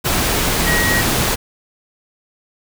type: tone in noise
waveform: sine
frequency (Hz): 1900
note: A#6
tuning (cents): +33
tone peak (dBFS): -17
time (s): 0.66-1.02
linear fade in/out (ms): 20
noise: pink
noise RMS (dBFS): -17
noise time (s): 0.04-1.36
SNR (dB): -3
effects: none